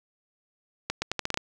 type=accelerating click train; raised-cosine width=0.2 ms; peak=-10 dBFS; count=8; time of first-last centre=0.9-1.374 s; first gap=120 ms; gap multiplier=0.8; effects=none